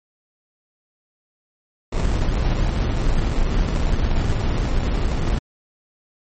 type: noise with sample-and-hold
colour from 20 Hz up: brown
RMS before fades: -19 dBFS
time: 1.92-5.39 s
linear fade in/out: 10 ms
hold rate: 1575 Hz
effects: MP3 32 kbps